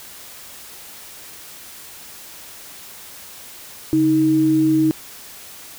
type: tone pair together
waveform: sine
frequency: 140.4 / 315.2 Hz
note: C#3 / D#4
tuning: +22 / +23 cents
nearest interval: octave + major second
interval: 1401 cents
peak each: -24 / -13 dBFS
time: 3.93-4.91 s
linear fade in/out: 0 ms
effects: white hiss -39 dBFS RMS until 5.78 s